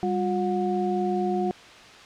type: tone cluster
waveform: sine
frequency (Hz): 197.5 / 357.7 / 727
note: G3 / F4 / F#5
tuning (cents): +13 / +41 / -31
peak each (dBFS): -27 / -26 / -28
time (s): 0.03-1.51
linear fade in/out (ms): 0
effects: white hiss -46 dBFS RMS until 2.05 s + low-pass 4000 Hz 12 dB/octave